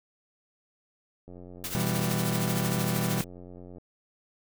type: click train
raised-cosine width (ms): 2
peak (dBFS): -33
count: 225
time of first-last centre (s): 1.28-3.783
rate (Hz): 89.5
type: noise with tremolo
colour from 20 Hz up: white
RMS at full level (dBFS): -33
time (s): 1.64-3.24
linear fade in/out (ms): 0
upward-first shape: triangle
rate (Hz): 13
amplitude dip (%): 70
type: chord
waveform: 40% pulse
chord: E minor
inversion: second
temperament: just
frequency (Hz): 123.61 / 164.81 / 197.78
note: B2 / E3 / G3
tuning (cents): +2 / 0 / +16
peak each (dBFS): -30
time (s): 1.75-3.21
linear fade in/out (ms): 0
effects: none